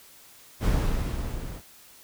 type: noise with level ramp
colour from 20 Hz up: brown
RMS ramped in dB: -21 to -37 dBFS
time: 0.6-1.62 s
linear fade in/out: 50 ms
effects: white hiss -52 dBFS RMS until 2.03 s